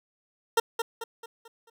20% pulse tone with echo, 458.8 Hz, A#4, 28 cents flat, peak -14 dBFS, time 0.57-0.6 s, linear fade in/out 5 ms, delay 220 ms, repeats 5, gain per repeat -7 dB, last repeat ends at 1.7 s, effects none

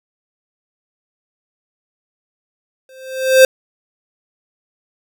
square tone with exponential growth, 523.3 Hz, C5, in tune, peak -3 dBFS, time 2.89-3.45 s, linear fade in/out 2 ms, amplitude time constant 120 ms, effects none

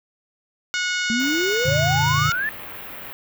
harmonic tone, 729 Hz, F#5, 26 cents flat, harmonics 2 / 3 / 4 / 5 / 6 / 7 / 8 / 9 / 10, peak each -24 / -28 / -30 / -32 / -34 / -35 / -36 / -37 / -38 dBFS, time 0.74-2.32 s, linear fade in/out 0 ms
sine exponential sweep, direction up, 220.1 to 1800 Hz, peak -21 dBFS, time 1.1-2.49 s, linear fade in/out 0 ms
white band-stop noise, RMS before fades -36 dBFS, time 1.2-3.13 s, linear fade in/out 0 ms, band 2800 to 16000 Hz, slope 24 dB/octave
sine chord, Gb augmented, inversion none, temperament equal with one note detuned, 92.5 / 118.85 / 146.83 Hz, Gb2 / Bb2 / D3, 0 / +34 / 0 cents, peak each -27 / -25 / -22 dBFS, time 1.65-2.3 s, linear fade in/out 10 ms
effects none

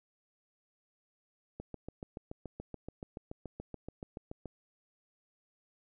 click train, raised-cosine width 2 ms, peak -28 dBFS, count 21, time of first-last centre 1.6-4.457 s, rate 7 Hz, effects none

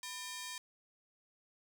10% pulse ring-modulated tone, 1397 Hz, F6, in tune, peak -31 dBFS, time 0.03-0.58 s, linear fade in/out 2 ms, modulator 400 Hz, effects none

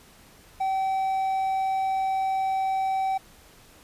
triangle tone, 768 Hz, G5, 36 cents flat, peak -21 dBFS, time 0.6-3.18 s, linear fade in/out 10 ms, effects pink hiss -53 dBFS RMS until 3.83 s + resampled to 32000 Hz

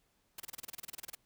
white noise bursts, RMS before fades -43 dBFS, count 16, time 0.38-1.151 s, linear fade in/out 5 ms, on 21 ms, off 29 ms, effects pink hiss -75 dBFS RMS until 1.25 s

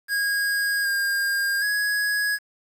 square tone with pitch steps, 1638 / 1611 / 1669 Hz, G#6 / G6 / G#6, -24 / +47 / +8 cents, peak -22 dBFS, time 0.08-2.39 s, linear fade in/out 50 ms, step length 770 ms, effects 8-bit

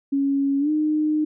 sine tone with pitch glide, 277.2 to 305.8 Hz, C#4 to D#4, 0 to -30 cents, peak -18 dBFS, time 0.12-1.25 s, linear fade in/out 10 ms, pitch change +170 cents, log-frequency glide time 0.59-0.7 s, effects none

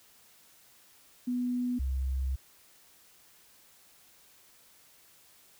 sine tone pair in turn, 246.9 / 65.81 Hz, B3 / C2, 0 / +11 cents, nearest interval octave + major seventh, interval 2289 cents, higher first, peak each -28 / -28 dBFS, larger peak neither, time 1.27-1.79 / 1.79-2.36 s, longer second, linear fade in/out 10 ms, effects white hiss -60 dBFS RMS until 5.59 s

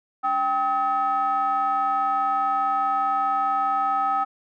triangle ring-modulated tone, 246.9 Hz, B3, in tune, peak -15 dBFS, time 0.23-4.25 s, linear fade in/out 20 ms, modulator 1030 Hz, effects none

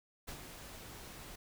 pink noise with ADSR envelope, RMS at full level -44 dBFS, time 0.27-1.36 s, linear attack 17 ms, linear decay 78 ms, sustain -6 dB, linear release 9 ms, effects none

